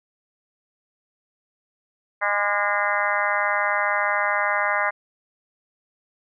harmonic tone with a mistuned harmonic, 204.8 Hz, G#3, 24 cents flat, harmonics 3 / 4 / 5 / 6 / 7 / 8 / 9 / 10, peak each -28 / -28 / -28 / -28 / -28 / -28 / -28 / -28 dBFS, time 2.21-4.91 s, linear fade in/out 20 ms, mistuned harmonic 6, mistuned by -38 cents, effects none

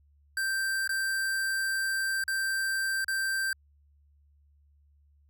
square tone with dropouts, 1568 Hz, G6, in tune, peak -28 dBFS, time 0.37-3.53 s, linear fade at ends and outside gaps 2 ms, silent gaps 0.876-0.892 / 2.239-2.279 / 3.045-3.081 s, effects added 72 Hz sine -60 dBFS peak until 5.29 s

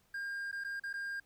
triangle tone with dropouts, 1607 Hz, G6, 43 cents sharp, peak -35 dBFS, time 0.14-1.2 s, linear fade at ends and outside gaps 5 ms, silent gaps 0.515-0.526 / 0.639-0.646 / 0.798-0.836 / 0.93-0.938 s, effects pink hiss -71 dBFS RMS until 1.25 s

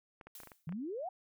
clicks, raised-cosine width 0.5 ms, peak -36 dBFS, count 8, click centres 0.212 / 0.27 / 0.402 / 0.434 / 0.473 / 0.518 / 0.692 / 0.724 s
blue noise with exponential decay, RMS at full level -48 dBFS, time 0.35-0.72 s, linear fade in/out 2 ms, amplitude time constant 80 ms
sine exponential sweep, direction up, 150 to 784 Hz, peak -37 dBFS, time 0.67-1.09 s, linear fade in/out 5 ms
effects none

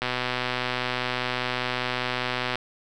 click train, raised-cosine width 0.3 ms, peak -10 dBFS, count 318, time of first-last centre 0.02-2.556 s, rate 125 Hz, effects none

